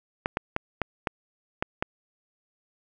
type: clicks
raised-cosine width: 0.5 ms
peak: -10 dBFS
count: 7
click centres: 0.259 / 0.371 / 0.564 / 0.817 / 1.072 / 1.625 / 1.825 s
effects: none